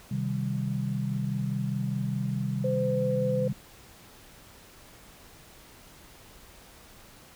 sine chord, C minor, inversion none, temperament equal, 130.81 / 155.56 / 196 Hz, C3 / Eb3 / G3, 0 / 0 / 0 cents, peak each -30 / -34 / -31 dBFS, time 0.11-3.53 s, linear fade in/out 5 ms
sine tone with pitch glide, 514 to 510.2 Hz, C5 to C5, -31 to -44 cents, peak -26 dBFS, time 2.64-3.48 s, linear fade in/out 5 ms, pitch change -13 cents, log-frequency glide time 2.74-2.95 s
effects pink hiss -52 dBFS RMS until 7.35 s

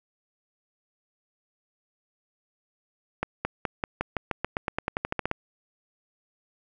accelerating click train, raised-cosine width 0.5 ms, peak -11 dBFS, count 18, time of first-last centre 3.23-5.314 s, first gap 220 ms, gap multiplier 0.92, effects none

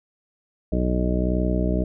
harmonic tone, 61.74 Hz, B1, in tune, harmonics 1 / 2 / 3 / 4 / 5 / 6 / 7 / 9 / 10, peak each -23 / -32 / -25 / -31 / -28 / -33 / -32 / -39 / -30 dBFS, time 0.72-1.84 s, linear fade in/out 5 ms, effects none

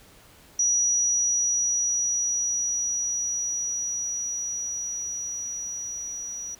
sine tone with level ramp, 5820 Hz, F#8, 29 cents flat, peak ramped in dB -19 to -32 dBFS, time 0.59-6.55 s, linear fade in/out 5 ms, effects pink hiss -53 dBFS RMS until 6.59 s

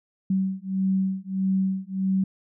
sine beating tone pair, 190 / 191.6 Hz, F#3 / G3, +46 / -39 cents, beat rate 1.6 Hz, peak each -25 dBFS, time 0.3-2.24 s, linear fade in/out 5 ms, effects none

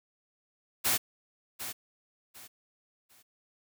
white noise with echo, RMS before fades -27 dBFS, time 0.84-0.98 s, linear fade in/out 20 ms, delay 750 ms, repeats 3, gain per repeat -11 dB, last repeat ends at 3.23 s, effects none

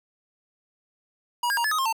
square tone with pitch steps, 962 / 1620 / 942 / 1724 / 1253 / 1064 / 898 Hz, B5 / G#6 / A#5 / A6 / D#6 / C6 / A5, -46 / -43 / +18 / -36 / +12 / +29 / +35 cents, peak -23 dBFS, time 1.43-1.927 s, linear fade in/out 5 ms, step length 71 ms, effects 10-bit

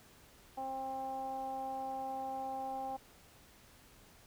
15% pulse tone with low-pass filter, 265.5 Hz, C4, 25 cents sharp, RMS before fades -40 dBFS, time 0.57-2.97 s, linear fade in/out 10 ms, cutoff 790 Hz, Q 5.8, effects pink hiss -61 dBFS RMS until 4.26 s

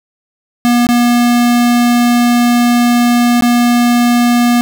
square tone with dropouts, 240.5 Hz, B3, 46 cents flat, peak -8 dBFS, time 0.65-4.61 s, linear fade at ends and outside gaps 0 ms, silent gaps 0.868-0.889 / 3.409-3.423 s, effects none

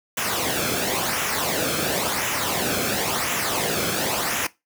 pink noise with flanger, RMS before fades -24 dBFS, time 0.17-4.47 s, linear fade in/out 5 ms, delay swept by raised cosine 0.22 to 1.07 ms, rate 0.95 Hz, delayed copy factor -0.6, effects noise-tail reverb RT60 0.2 s tail -19 dB re dry + high-pass 100 Hz 12 dB/octave

